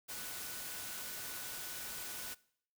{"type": "tone in noise", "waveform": "sine", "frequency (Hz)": 1480, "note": "F#6", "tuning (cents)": 0, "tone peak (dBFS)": -55, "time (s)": [0.08, 2.35], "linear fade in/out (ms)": 20, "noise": "white", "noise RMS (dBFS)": -44, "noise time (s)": [0.08, 2.35], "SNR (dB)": -14, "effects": ["noise-tail reverb RT60 0.6 s tail -21 dB re dry"]}